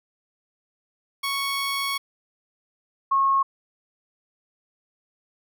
15% pulse / sine tone pair in turn, 1108.7 / 1089 Hz, C#6 / C#6, 0 / -31 cents, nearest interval unison, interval 31 cents, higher first, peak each -18 / -17 dBFS, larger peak second, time 1.23-1.98 / 3.11-3.43 s, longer first, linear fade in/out 10 ms, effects none

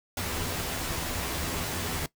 pink noise with comb filter, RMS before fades -32 dBFS, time 0.17-2.06 s, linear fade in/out 2 ms, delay 12 ms, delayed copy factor +0.55, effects noise-tail reverb RT60 0.1 s tail -18 dB re dry

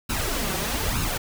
pink noise with flanger, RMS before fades -26 dBFS, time 0.09-1.18 s, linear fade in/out 10 ms, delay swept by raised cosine 0.74 to 5.34 ms, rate 1.1 Hz, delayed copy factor +0.65, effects none

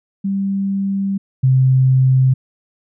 sine tone pair in turn, 196.2 / 130.64 Hz, G3 / C3, +2 / -2 cents, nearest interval perfect fifth, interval 704 cents, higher first, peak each -16 / -9 dBFS, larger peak second, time 0.24-1.18 / 1.43-2.34 s, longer first, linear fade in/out 10 ms, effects none

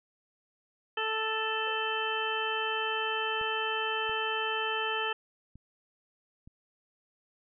harmonic tone, 440 Hz, A4, in tune, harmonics 1 / 2 / 3 / 4 / 6 / 7, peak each -36 / -36 / -36 / -36 / -36 / -36 dBFS, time 0.97-5.13 s, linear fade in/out 5 ms
triangle tone with exponential decay, 512 Hz, C5, 38 cents flat, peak -39 dBFS, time 1.67-1.88 s, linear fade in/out 1 ms, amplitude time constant 44 ms
clicks, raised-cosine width 5 ms, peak -38 dBFS, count 4, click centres 3.413 / 4.095 / 5.556 / 6.475 s
effects none

